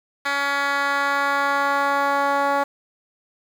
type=tone with band-pass filter sweep; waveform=10% pulse; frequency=281.3 Hz; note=C#4; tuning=26 cents sharp; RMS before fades=-21 dBFS; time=0.25-2.64 s; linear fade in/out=10 ms; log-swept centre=2100 to 800 Hz; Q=1.1; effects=7-bit